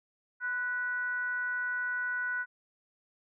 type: tone with frequency modulation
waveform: sine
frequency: 1480 Hz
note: F#6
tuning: in tune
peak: -30 dBFS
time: 0.4-2.46 s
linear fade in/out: 50 ms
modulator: 468 Hz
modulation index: 0.37
effects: none